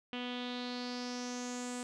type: tone with low-pass filter sweep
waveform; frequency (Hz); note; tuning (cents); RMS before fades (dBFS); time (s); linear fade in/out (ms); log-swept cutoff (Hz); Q
sawtooth; 246.5; B3; -3; -40; 0.13-1.83; 0; 3000 to 8200; 4.9
effects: none